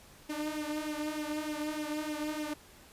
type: tone with flanger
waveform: sawtooth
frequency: 303.1 Hz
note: D#4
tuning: 45 cents flat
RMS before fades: -36 dBFS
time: 0.29-2.54 s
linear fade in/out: 10 ms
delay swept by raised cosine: 0.33 to 3.73 ms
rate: 3.3 Hz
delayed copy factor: +0.7
effects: pink hiss -56 dBFS RMS until 2.92 s + resampled to 32000 Hz